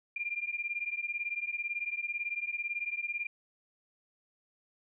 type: beating tone pair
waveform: sine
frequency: 2389 / 2407 Hz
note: D7 / D7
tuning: +29 / +42 cents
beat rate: 18 Hz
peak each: -36 / -36 dBFS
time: 0.16-3.27 s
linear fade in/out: 5 ms
effects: none